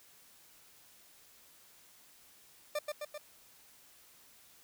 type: tone with echo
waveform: 40% pulse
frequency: 596 Hz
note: D5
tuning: 25 cents sharp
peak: -31 dBFS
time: 2.75-2.79 s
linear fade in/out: 5 ms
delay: 130 ms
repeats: 3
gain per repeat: -3 dB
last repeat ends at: 3.18 s
effects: white hiss -61 dBFS RMS until 4.63 s